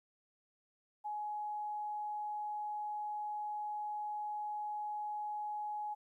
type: tone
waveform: sine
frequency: 840 Hz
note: G#5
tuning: 19 cents sharp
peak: -37 dBFS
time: 1.04-5.95 s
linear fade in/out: 20 ms
effects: 13-bit